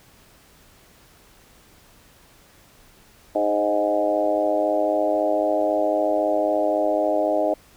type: harmonic tone with a mistuned harmonic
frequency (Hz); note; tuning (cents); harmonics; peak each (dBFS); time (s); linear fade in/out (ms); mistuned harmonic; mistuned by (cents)
103.83; G#2; 0; 3 / 4 / 5 / 6 / 7 / 8; -26 / -30 / -26 / -21 / -27 / -32; 3.35-7.54; 5; 5; +32
effects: pink hiss -53 dBFS RMS until 7.76 s